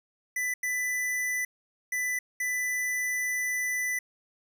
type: tone bursts at uneven times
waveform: square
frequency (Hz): 1992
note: B6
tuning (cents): +14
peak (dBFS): -28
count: 4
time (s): 0.36-0.54 / 0.63-1.45 / 1.92-2.19 / 2.4-3.99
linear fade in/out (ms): 5
effects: none